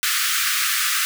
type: high-pass noise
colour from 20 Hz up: pink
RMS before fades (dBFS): -21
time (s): 0.03-1.05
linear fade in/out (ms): 0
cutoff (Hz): 1200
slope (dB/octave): 96
effects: none